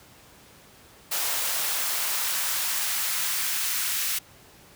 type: noise with high-pass filter sweep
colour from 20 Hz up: white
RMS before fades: -27 dBFS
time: 1.11-4.19 s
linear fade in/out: 10 ms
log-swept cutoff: 570 to 1700 Hz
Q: 0.94
effects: pink hiss -52 dBFS RMS until 4.75 s + high-pass 60 Hz 12 dB/octave